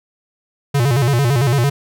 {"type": "tone with vibrato", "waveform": "square", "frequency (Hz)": 129.7, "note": "C3", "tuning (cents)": -15, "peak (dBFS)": -13, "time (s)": [0.74, 1.7], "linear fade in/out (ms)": 10, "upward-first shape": "square", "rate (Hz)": 8.9, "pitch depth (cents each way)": 150, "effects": []}